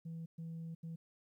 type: tone bursts at uneven times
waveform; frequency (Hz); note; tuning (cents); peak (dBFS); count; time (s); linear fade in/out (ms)
sine; 164.4; E3; -4; -40; 3; 0.05-0.26 / 0.38-0.75 / 0.83-0.96; 10
effects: tanh soft clip ceiling -40 dBFS + 13-bit